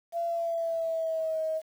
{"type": "tone with pitch glide", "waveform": "sine", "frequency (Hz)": [680, 634.5], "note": ["F5", "D#5"], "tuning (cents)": [-46, 34], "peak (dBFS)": -27, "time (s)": [0.12, 1.62], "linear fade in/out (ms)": 50, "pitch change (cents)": -120, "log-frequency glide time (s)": [0.27, 1.41], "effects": ["9-bit"]}